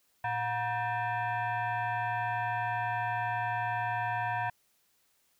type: tone with frequency modulation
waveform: sine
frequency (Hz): 113.9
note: A#2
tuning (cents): -40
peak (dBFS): -29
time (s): 0.24-4.5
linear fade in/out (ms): 5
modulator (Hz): 838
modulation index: 1.9
effects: white hiss -71 dBFS RMS until 5.39 s